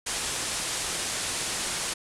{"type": "low-pass noise", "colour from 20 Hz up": "white", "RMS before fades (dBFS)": -31, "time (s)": [0.06, 1.94], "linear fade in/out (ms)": 10, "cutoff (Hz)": 10000, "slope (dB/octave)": 48, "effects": []}